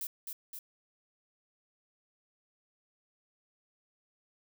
violet noise with echo, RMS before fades -38 dBFS, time 0.01-0.07 s, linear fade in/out 2 ms, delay 260 ms, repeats 2, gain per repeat -3 dB, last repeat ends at 0.59 s, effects none

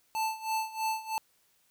square tone with tremolo, 881 Hz, A5, 2 cents sharp, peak -28 dBFS, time 0.15-1.18 s, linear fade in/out 0 ms, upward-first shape sine, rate 3.1 Hz, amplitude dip 85%, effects white hiss -69 dBFS RMS until 1.7 s

